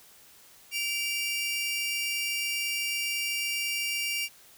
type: tone pair together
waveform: sawtooth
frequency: 2324 / 2794 Hz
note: D7 / F7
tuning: -19 / 0 cents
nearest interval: minor third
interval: 319 cents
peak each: -28 dBFS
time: 0.71-4.29 s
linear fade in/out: 50 ms
effects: white hiss -55 dBFS RMS until 4.57 s